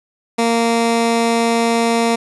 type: tone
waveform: 15% pulse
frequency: 231.4 Hz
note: A#3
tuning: 13 cents flat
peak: -7 dBFS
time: 0.38-2.16 s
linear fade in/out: 10 ms
effects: resampled to 24000 Hz + 8-bit